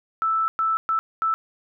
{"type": "tone bursts at uneven times", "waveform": "sine", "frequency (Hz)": 1318.5, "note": "E6", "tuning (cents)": 0, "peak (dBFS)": -19, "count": 4, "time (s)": [[0.22, 0.48], [0.59, 0.77], [0.89, 0.99], [1.22, 1.34]], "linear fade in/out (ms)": 0, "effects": []}